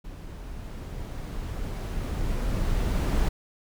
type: noise with level ramp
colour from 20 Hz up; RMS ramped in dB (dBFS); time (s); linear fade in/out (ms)
brown; -40 to -23; 0.04-3.29; 10
effects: none